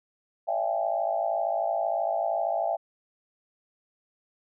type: tone cluster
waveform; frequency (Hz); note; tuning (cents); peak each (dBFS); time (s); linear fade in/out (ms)
sine; 566 / 621 / 674 / 782 / 840; C#5 / D#5 / E5 / G5 / G#5; +36 / -3 / +38 / -4 / +19; -35 / -34 / -27 / -31 / -35; 0.47-2.77; 20
effects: none